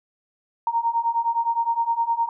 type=beating tone pair; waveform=sine; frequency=922 / 931.7 Hz; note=A#5 / A#5; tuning=-19 / -1 cents; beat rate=9.7 Hz; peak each=-24 / -22 dBFS; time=0.67-2.29 s; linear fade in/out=2 ms; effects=none